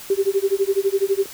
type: tone with tremolo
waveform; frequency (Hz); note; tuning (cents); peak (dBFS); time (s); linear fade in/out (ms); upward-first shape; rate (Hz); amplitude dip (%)
sine; 392; G4; 0; -13; 0.1-1.26; 2; sine; 12; 100
effects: white hiss -38 dBFS RMS until 1.33 s